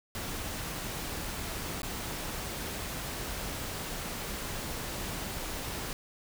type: noise with dropouts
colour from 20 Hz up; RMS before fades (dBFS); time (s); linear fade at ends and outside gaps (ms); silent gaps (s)
pink; -37; 0.15-5.93; 1; 1.819-1.831
effects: none